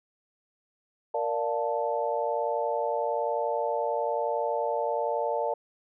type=chord; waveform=sine; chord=Bb major seventh; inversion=none; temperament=equal; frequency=466.2 / 587.3 / 698.5 / 880 Hz; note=Bb4 / D5 / F5 / A5; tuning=0 / 0 / 0 / 0 cents; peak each=-31 / -30 / -33 / -31 dBFS; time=1.14-5.54 s; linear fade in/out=5 ms; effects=none